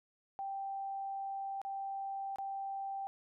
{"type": "tone with dropouts", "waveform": "sine", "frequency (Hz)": 784, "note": "G5", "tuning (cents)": 0, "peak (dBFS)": -37, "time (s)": [0.39, 3.07], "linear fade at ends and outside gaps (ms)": 0, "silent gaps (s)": [[1.616, 1.65], [2.359, 2.385]], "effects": []}